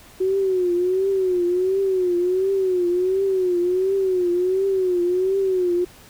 sine tone with vibrato, 370 Hz, F#4, in tune, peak -17 dBFS, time 0.2-5.85 s, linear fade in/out 10 ms, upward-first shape triangle, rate 1.4 Hz, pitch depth 110 cents each way, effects pink hiss -47 dBFS RMS until 6.09 s

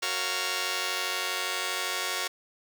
5% pulse chord, Gb major seventh, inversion none, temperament just, 370 / 462.5 / 555 / 693.7 Hz, Gb4 / Bb4 / Db5 / F5, 0 / -14 / +2 / -12 cents, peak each -24 dBFS, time 0.02-2.28 s, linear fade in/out 10 ms, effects none

